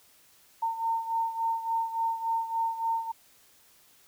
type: beating tone pair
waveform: sine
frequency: 909 / 912.5 Hz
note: A#5 / A#5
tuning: -44 / -37 cents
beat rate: 3.5 Hz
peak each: -28 / -33 dBFS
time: 0.62-3.12 s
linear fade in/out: 10 ms
effects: white hiss -60 dBFS RMS until 4.07 s